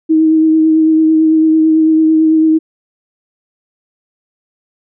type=tone with vibrato; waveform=sine; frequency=316.8 Hz; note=D#4; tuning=31 cents sharp; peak=-6 dBFS; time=0.09-2.59 s; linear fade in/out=20 ms; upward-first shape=triangle; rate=9 Hz; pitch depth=21 cents each way; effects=none